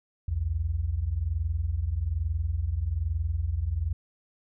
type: tone pair together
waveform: sine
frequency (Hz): 63.2 / 84.36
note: B1 / E2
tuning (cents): +41 / +41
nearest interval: perfect fourth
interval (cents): 500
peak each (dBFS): -30 / -27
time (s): 0.28-3.93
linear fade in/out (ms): 5
effects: none